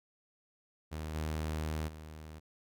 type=tone with level steps; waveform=sawtooth; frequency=77.78 Hz; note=D#2; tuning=in tune; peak=-34 / -30 / -42 dBFS; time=0.91-2.4 s; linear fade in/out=20 ms; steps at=1.14 / 1.87 s; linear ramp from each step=20 ms; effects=none